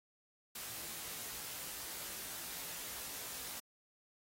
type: noise with comb filter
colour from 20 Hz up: white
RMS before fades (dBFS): -45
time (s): 0.55-3.6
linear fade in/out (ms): 5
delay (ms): 18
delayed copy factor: +0.85
effects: AAC 48 kbps